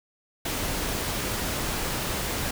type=noise; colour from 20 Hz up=pink; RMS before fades=-29 dBFS; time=0.45-2.51 s; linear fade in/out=5 ms; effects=none